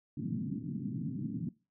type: band-pass noise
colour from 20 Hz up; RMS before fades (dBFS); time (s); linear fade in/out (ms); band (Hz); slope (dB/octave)
pink; -37; 0.17-1.49; 5; 120 to 280; 48
effects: noise-tail reverb RT60 0.3 s tail -21 dB re dry